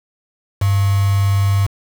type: tone with quantisation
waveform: sine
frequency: 99 Hz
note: G2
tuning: 18 cents sharp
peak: -12 dBFS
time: 0.61-1.67 s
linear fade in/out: 10 ms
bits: 4
effects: none

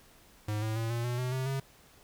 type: tone with pitch steps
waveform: square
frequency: 105.8 / 109.59 / 113.52 / 117.6 / 121.81 / 126.18 / 130.71 / 135.39 Hz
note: G#2 / A2 / A#2 / A#2 / B2 / B2 / C3 / C#3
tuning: +33 / -6 / -45 / +16 / -23 / +38 / -1 / -40 cents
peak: -31 dBFS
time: 0.48-1.6 s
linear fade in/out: 5 ms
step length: 140 ms
effects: pink hiss -59 dBFS RMS until 2.03 s

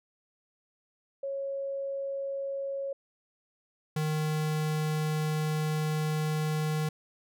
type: tone pair in turn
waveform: sine / square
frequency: 550 / 154.34 Hz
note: C#5 / D#3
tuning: -14 / -14 cents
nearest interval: octave + minor seventh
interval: 2200 cents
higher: first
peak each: -31 / -28 dBFS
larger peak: second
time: 1.23-2.93 / 3.96-6.89 s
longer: second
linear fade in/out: 5 ms
effects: none

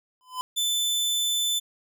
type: tone with exponential growth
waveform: square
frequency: 1013 Hz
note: B5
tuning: 44 cents sharp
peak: -25 dBFS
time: 0.21-0.41 s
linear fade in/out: 0 ms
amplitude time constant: 43 ms
type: tone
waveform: sawtooth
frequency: 3520 Hz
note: A7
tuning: in tune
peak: -20 dBFS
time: 0.56-1.6 s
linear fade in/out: 20 ms
effects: none

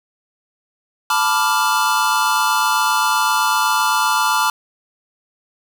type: chord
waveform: square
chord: B half-diminished seventh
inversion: third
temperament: equal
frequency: 880 / 987.8 / 1174.7 / 1396.9 Hz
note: A5 / B5 / D6 / F6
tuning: 0 / 0 / 0 / 0 cents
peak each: -21 dBFS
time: 1.1-4.5 s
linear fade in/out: 2 ms
effects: none

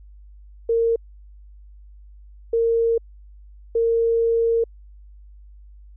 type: tone bursts at uneven times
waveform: sine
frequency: 460 Hz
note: A#4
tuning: 23 cents flat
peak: -16 dBFS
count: 3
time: 0.69-0.96 / 2.53-2.98 / 3.75-4.64 s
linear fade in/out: 5 ms
effects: added 50 Hz sine -42 dBFS peak until 5.96 s

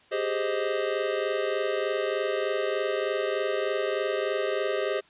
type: chord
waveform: square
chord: Ab major seventh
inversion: third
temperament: equal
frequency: 392 / 415.3 / 523.3 / 622.3 Hz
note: G4 / Ab4 / C5 / Eb5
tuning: 0 / 0 / 0 / 0 cents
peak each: -32 dBFS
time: 0.11-5.01 s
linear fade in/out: 20 ms
effects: white hiss -58 dBFS RMS until 5.09 s + resampled to 8000 Hz

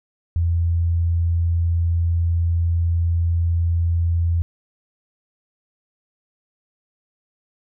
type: tone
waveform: sine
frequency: 84.6 Hz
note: E2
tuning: 45 cents sharp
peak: -16 dBFS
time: 0.36-4.42 s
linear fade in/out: 0 ms
effects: none

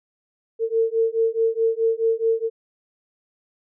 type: beating tone pair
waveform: sine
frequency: 450 / 454.7 Hz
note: A4 / A#4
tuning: +39 / -43 cents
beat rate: 4.7 Hz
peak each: -21 dBFS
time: 0.59-2.5 s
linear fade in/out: 50 ms
effects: none

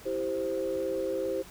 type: chord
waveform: sine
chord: C major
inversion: first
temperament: equal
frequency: 329.6 / 392 / 523.3 Hz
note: E4 / G4 / C5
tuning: 0 / 0 / 0 cents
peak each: -35 / -32 / -30 dBFS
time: 0.05-1.43 s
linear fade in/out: 20 ms
effects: tanh soft clip ceiling -21 dBFS + pink hiss -50 dBFS RMS until 1.5 s

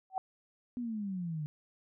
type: tone with exponential growth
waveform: sine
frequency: 760 Hz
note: F#5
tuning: 46 cents sharp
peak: -26 dBFS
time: 0.1-0.18 s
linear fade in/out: 1 ms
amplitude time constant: 17 ms
type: exponential sweep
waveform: sine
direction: down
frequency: 250.1 to 146.83 Hz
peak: -34 dBFS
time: 0.77-1.46 s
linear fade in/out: 0 ms
effects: none

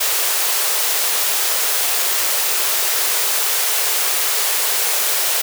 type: high-pass noise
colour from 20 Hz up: white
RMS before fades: -18 dBFS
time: 0-5.42 s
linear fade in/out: 10 ms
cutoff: 380 Hz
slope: 48 dB/octave
effects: none

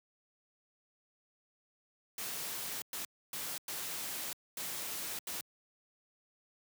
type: noise bursts at uneven times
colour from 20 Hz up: white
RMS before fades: -40 dBFS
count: 6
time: 2.18-2.82 / 2.93-3.05 / 3.33-3.58 / 3.68-4.33 / 4.57-5.19 / 5.27-5.41 s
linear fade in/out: 2 ms
effects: high-pass 100 Hz 12 dB/octave

